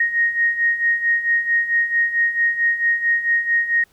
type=beating tone pair; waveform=sine; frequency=1864.7 / 1869.2 Hz; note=A#6 / A#6; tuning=0 / +4 cents; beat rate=4.5 Hz; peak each=-22 / -17 dBFS; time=0-3.84 s; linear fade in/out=5 ms; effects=pink hiss -58 dBFS RMS until 3.92 s